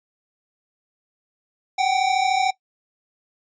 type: tone pair together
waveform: square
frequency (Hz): 753 / 786.5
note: F#5 / G5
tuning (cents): +30 / +6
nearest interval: minor second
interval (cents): 76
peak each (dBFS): -21 / -22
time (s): 1.78-2.51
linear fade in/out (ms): 10
effects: noise-tail reverb RT60 0.1 s tail -18 dB re dry + resampled to 16000 Hz